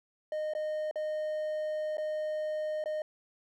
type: tone with dropouts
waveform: triangle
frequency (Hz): 615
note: D#5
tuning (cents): -20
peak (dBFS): -29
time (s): 0.32-3.02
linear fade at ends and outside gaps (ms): 2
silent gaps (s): 0.536-0.55 / 0.912-0.957 / 1.971-1.981 / 2.84-2.858
effects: none